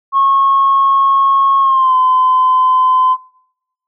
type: tone with pitch glide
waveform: sine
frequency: 1092 to 1024.8 Hz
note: C#6 to C6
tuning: -26 to -36 cents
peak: -7 dBFS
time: 0.12-3.17 s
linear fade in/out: 50 ms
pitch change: -110 cents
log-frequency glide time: 1.61-1.95 s
effects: noise-tail reverb RT60 0.9 s tail -25 dB re dry + tanh soft clip ceiling -3 dBFS